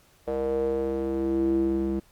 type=tone with band-pass filter sweep; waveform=square; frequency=66.9 Hz; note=C2; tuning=39 cents sharp; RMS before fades=-26 dBFS; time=0.27-2 s; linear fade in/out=10 ms; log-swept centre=530 to 280 Hz; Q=6; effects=pink hiss -60 dBFS RMS until 2.11 s + Opus 48 kbps